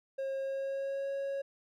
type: tone with pitch glide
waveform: triangle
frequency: 539 to 551.3 Hz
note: C#5 to C#5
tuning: -49 to -10 cents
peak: -31 dBFS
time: 0.18-1.42 s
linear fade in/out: 10 ms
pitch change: +39 cents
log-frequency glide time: 0.37-1.1 s
effects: none